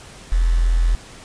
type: tone with quantisation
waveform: sine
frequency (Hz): 42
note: E1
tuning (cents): +33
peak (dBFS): -13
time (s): 0.32-0.95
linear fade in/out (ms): 0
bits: 6
effects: pink hiss -41 dBFS RMS until 1.24 s + resampled to 22050 Hz